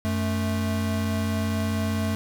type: tone pair together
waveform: square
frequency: 93 / 218.5 Hz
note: F#2 / A3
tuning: +9 / -12 cents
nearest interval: octave + minor third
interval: 1479 cents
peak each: -27 dBFS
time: 0.05-2.15 s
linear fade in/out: 0 ms
effects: none